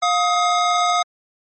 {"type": "tone pair together", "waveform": "square", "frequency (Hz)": [709, 1258.9], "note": ["F5", "D#6"], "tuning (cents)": [26, 20], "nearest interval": "minor seventh", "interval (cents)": 994, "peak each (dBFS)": -19, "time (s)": [0.02, 1.03], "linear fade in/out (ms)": 10, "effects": ["MP3 32 kbps"]}